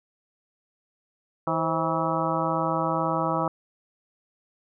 harmonic tone with a mistuned harmonic, 162 Hz, E3, 30 cents flat, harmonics 1 / 2 / 3 / 4 / 5 / 6 / 7 / 8, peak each -31 / -31 / -31 / -31 / -31 / -31 / -31 / -31 dBFS, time 1.47-3.48 s, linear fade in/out 2 ms, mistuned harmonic 3, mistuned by +120 cents, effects none

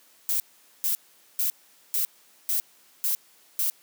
violet noise bursts, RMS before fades -25 dBFS, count 7, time 0.29-3.7 s, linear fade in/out 0 ms, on 110 ms, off 440 ms, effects white hiss -58 dBFS RMS until 3.82 s + high-pass 200 Hz 12 dB/octave

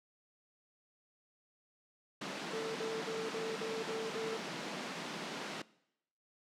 pink high-pass noise, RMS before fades -41 dBFS, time 2.21-5.62 s, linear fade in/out 5 ms, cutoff 160 Hz, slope 48 dB/octave
triangle tone bursts, 446.2 Hz, A4, 24 cents sharp, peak -35 dBFS, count 7, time 2.53-4.37 s, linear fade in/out 5 ms, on 220 ms, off 50 ms
effects noise-tail reverb RT60 0.8 s tail -21 dB re dry + low-pass 5000 Hz 12 dB/octave

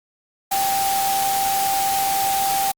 sine tone in noise, 784 Hz, G5, in tune, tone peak -19 dBFS, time 0.51-2.72 s, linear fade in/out 10 ms, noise white, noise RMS -25 dBFS, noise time 0.51-2.72 s, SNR +3 dB, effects Opus 48 kbps

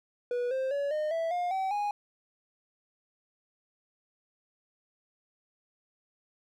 triangle tone with pitch steps, 487.7 / 525.7 / 566.7 / 610.9 / 658.6 / 709.9 / 765.3 / 825 Hz, B4 / C5 / C#5 / D#5 / E5 / F5 / G5 / G#5, -22 / +8 / +38 / -32 / -2 / +28 / -42 / -12 cents, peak -26 dBFS, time 0.31-1.91 s, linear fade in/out 2 ms, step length 200 ms, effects none

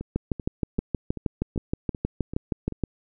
two click trains, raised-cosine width 3 ms, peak -11 / -20 dBFS, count 18 / 8, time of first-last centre 0.16-2.837 / 0.01-2.723 s, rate 6.35 / 2.58 Hz, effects none

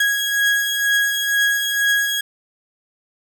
35% pulse beating tone pair, 1651 / 1653.1 Hz, G#6 / G#6, -11 / -8 cents, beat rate 2.1 Hz, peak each -21 / -16 dBFS, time 0-2.21 s, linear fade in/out 5 ms, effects none

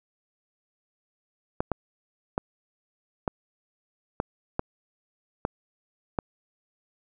clicks, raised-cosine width 1 ms, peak -11 dBFS, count 8, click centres 1.605 / 1.717 / 2.379 / 3.278 / 4.201 / 4.594 / 5.451 / 6.188 s, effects none

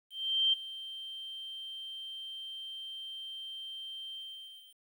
sine tone with ADSR envelope, 3140 Hz, G7, 2 cents sharp, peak -23 dBFS, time 0.1-4.79 s, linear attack 430 ms, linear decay 12 ms, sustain -17 dB, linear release 640 ms, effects 10-bit

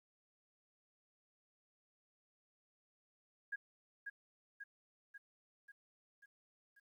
sine tone with echo, 1638 Hz, G#6, 24 cents flat, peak -38 dBFS, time 3.52-3.56 s, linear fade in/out 10 ms, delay 540 ms, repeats 6, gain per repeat -4 dB, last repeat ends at 6.8 s, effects 13-bit

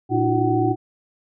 sine tone cluster, 115.1 / 302.4 / 332.9 / 366.5 / 752 Hz, A#2 / D#4 / E4 / F#4 / F#5, -22 / -49 / +17 / -16 / +28 cents, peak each -23 dBFS, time 0.09-0.76 s, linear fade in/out 50 ms, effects none

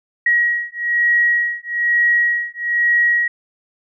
sine beating tone pair, 1902 / 1903.1 Hz, A#6 / A#6, +34 / +35 cents, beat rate 1.1 Hz, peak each -17 dBFS, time 0.26-3.28 s, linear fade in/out 5 ms, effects none

